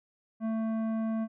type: tone with tanh clipping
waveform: sine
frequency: 222.5 Hz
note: A3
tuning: 20 cents sharp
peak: -30 dBFS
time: 0.4-1.28 s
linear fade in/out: 50 ms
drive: 12 dB
effects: none